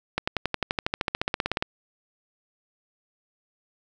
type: accelerating click train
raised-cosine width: 0.3 ms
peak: -8 dBFS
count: 21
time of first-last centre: 0.18-1.625 s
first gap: 95 ms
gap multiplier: 0.97
effects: none